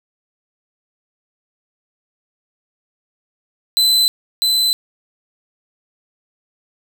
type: tone with echo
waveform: 40% pulse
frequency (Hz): 4031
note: B7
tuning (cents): +35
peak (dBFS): -10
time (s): 3.77-4.08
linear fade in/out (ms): 0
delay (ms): 650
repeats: 1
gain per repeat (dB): -2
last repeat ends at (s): 4.73
effects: none